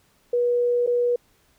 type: tone with dropouts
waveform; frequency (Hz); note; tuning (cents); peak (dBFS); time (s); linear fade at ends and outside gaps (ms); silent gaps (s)
sine; 484.3; B4; -34; -18; 0.33-1.16; 5; 0.865-0.873
effects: pink hiss -62 dBFS RMS until 1.58 s